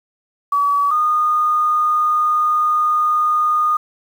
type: tone pair in turn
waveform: sine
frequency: 1141 / 1226.1 Hz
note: C#6 / D#6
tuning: +50 / -26 cents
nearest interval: minor second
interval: 124 cents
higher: second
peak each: -13 / -13 dBFS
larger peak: neither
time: 0.52-0.91 / 0.91-3.77 s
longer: second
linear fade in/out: 5 ms
effects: 7-bit